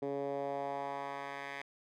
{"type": "tone with band-pass filter sweep", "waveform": "10% pulse", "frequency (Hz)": 139.9, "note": "C#3", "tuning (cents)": 16, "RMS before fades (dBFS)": -39, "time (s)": [0.02, 1.62], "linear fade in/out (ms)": 5, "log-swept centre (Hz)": [390, 1900], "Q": 1.8, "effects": []}